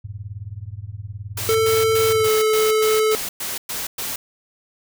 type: tone with tremolo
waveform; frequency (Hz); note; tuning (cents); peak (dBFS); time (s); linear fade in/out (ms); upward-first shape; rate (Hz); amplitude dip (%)
sine; 102.3; G#2; -26; -25; 0.04-2.28; 10; triangle; 19; 100
type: noise bursts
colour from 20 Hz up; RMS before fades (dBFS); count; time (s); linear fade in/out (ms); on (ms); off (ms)
white; -27; 10; 1.37-4.16; 5; 180; 110
type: tone with pitch glide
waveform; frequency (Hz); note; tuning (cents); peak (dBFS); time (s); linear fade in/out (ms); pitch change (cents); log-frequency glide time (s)
square; 444.2 to 434.1; A4 to A4; +16 to -23; -16; 1.49-3.15; 0; -39; 2.08-2.3
effects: none